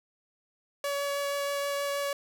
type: tone with vibrato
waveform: sawtooth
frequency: 566 Hz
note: C#5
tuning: 36 cents sharp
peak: -25 dBFS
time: 0.84-2.13 s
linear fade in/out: 2 ms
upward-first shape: triangle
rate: 6.3 Hz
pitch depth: 9 cents each way
effects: none